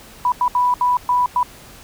sine tone bursts at uneven times, 987 Hz, B5, 1 cent flat, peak -13 dBFS, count 6, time 0.25-0.32 / 0.41-0.48 / 0.55-0.74 / 0.81-0.97 / 1.09-1.26 / 1.36-1.43 s, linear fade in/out 2 ms, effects pink hiss -42 dBFS RMS until 1.83 s

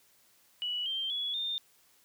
sine tone with pitch steps, 2943 / 3154 / 3381 / 3623 Hz, F#7 / G7 / G#7 / A7, -10 / +10 / +30 / +50 cents, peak -31 dBFS, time 0.62-1.58 s, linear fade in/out 0 ms, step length 240 ms, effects white hiss -65 dBFS RMS until 2.04 s + high-pass 60 Hz 12 dB/octave

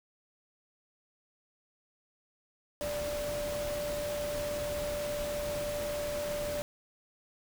sine tone in noise, 587.3 Hz, D5, in tune, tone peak -33 dBFS, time 2.81-6.62 s, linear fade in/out 0 ms, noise pink, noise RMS -40 dBFS, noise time 2.81-6.62 s, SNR +4 dB, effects none

